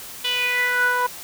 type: tone with band-pass filter sweep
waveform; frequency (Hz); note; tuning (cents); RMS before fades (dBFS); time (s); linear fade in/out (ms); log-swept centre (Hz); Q
sawtooth; 493.9; B4; 0; -21; 0.24-1.07; 10; 3200 to 1100; 6
effects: white hiss -37 dBFS RMS until 1.23 s